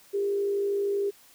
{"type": "tone with frequency modulation", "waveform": "sine", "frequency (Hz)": 401.5, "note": "G4", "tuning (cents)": 41, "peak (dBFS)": -24, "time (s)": [0.13, 1.11], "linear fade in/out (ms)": 20, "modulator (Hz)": 52.6, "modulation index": 0.3, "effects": ["white hiss -56 dBFS RMS until 1.34 s"]}